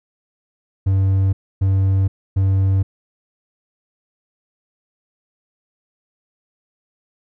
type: tone bursts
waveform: triangle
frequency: 96.3 Hz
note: G2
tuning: 30 cents flat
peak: -11 dBFS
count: 3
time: 0.86-2.83 s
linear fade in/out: 10 ms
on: 470 ms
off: 280 ms
effects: none